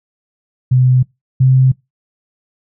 sine tone pair in turn, 127.5 / 130.56 Hz, C3 / C3, -44 / -3 cents, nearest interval unison, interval 41 cents, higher second, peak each -7 / -6 dBFS, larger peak second, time 0.71-1.03 / 1.4-1.72 s, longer neither, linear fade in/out 10 ms, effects noise-tail reverb RT60 0.2 s tail -23 dB re dry

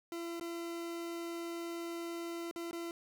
40% pulse tone with dropouts, 338.6 Hz, E4, 46 cents sharp, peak -38 dBFS, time 0.12-2.91 s, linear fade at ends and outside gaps 1 ms, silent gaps 0.398-0.41 / 2.512-2.56 / 2.711-2.73 s, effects none

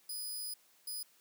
10% pulse tone bursts at uneven times, 4978 Hz, D#8, in tune, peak -32 dBFS, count 2, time 0.09-0.54 / 0.87-1.03 s, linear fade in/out 5 ms, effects white hiss -67 dBFS RMS until 1.2 s + high-pass 200 Hz 12 dB/octave

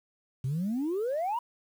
sine exponential sweep, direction up, 123.47 to 989 Hz, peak -26 dBFS, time 0.44-1.39 s, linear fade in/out 5 ms, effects tanh soft clip ceiling -25 dBFS + 9-bit

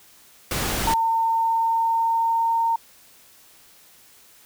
pink noise, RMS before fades -25 dBFS, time 0.51-0.94 s, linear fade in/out 2 ms
sine tone with pitch glide, 907 to 916.5 Hz, A#5 to A#5, -48 to -30 cents, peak -18 dBFS, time 0.87-2.76 s, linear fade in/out 5 ms, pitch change +18 cents, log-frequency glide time 1.22-2.6 s
effects white hiss -52 dBFS RMS until 4.45 s

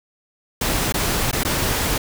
pink noise with dropouts, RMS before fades -21 dBFS, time 0.61-1.98 s, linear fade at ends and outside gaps 5 ms, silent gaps 0.924-0.94 / 1.314-1.328 / 1.435-1.449 s, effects none

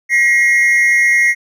triangle tone pair together, 1908 / 2138 Hz, A#6 / C7, +40 / +37 cents, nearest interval major second, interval 197 cents, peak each -10 dBFS, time 0.09-1.35 s, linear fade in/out 50 ms, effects none

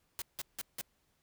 white noise bursts, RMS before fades -39 dBFS, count 4, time 0.19-0.812 s, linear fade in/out 0 ms, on 28 ms, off 170 ms, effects pink hiss -75 dBFS RMS until 1.22 s

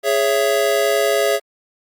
square chord, C# minor, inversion second, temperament just, 415.8 / 554.4 / 665.2 Hz, G#4 / C#5 / E5, +2 / 0 / +16 cents, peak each -20 dBFS, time 0.03-1.4 s, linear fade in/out 50 ms, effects Opus 48 kbps

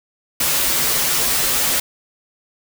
white noise with comb filter, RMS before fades -18 dBFS, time 0.4-1.8 s, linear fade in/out 5 ms, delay 10 ms, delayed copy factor -0.65, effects none

